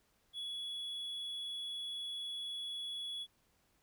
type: tone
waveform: triangle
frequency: 3381 Hz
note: G#7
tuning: 30 cents sharp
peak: -38 dBFS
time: 0.33-3.27 s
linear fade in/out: 50 ms
effects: pink hiss -74 dBFS RMS until 3.82 s